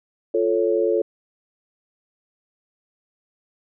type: chord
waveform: sine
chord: F augmented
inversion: none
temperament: equal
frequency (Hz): 349.2 / 440 / 554.4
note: F4 / A4 / C#5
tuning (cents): 0 / 0 / 0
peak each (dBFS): -22 / -20 / -23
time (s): 0.34-1.02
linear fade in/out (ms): 5
effects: none